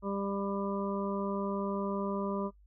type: harmonic tone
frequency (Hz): 198.6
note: G3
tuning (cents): +23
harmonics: 1 / 2 / 3 / 5 / 6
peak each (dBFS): -34 / -37 / -39 / -41 / -42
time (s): 0.02-2.51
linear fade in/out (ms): 50
effects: noise-tail reverb RT60 0.1 s tail -20 dB re dry + added 50 Hz sine -57 dBFS peak until 2.66 s